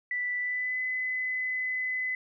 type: tone with pitch glide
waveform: sine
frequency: 1975.5 to 2017 Hz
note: B6 to B6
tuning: 0 to +36 cents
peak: -28 dBFS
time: 0.11-2.15 s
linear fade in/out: 2 ms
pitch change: +36 cents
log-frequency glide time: 0.39-0.8 s
effects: none